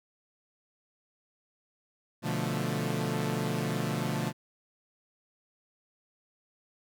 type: chord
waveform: sawtooth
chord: B half-diminished seventh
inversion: none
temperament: equal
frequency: 123.47 / 146.83 / 174.61 / 220 Hz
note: B2 / D3 / F3 / A3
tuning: 0 / 0 / 0 / 0 cents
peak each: -31 / -30 / -31 / -31 dBFS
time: 2.22-4.33 s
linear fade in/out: 50 ms
effects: none